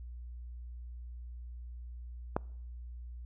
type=click; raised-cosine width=1 ms; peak=-15 dBFS; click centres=2.365 s; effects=noise-tail reverb RT60 0.7 s tail -26 dB re dry + added 60 Hz sine -42 dBFS peak until 3.25 s